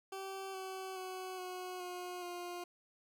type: tone with pitch steps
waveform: 20% pulse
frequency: 386 / 379.1 / 372.4 / 365.8 / 359.3 / 352.9 Hz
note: G4 / F#4 / F#4 / F#4 / F4 / F4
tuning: -27 / +42 / +11 / -20 / +49 / +18 cents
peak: -37 dBFS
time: 0.12-2.64 s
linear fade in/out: 5 ms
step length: 420 ms
effects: none